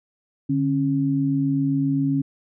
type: tone pair together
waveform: sine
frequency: 146.22 / 273.8 Hz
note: D3 / C#4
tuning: -7 / -21 cents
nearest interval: major seventh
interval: 1086 cents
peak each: -23 / -20 dBFS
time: 0.49-2.22 s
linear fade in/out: 10 ms
effects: none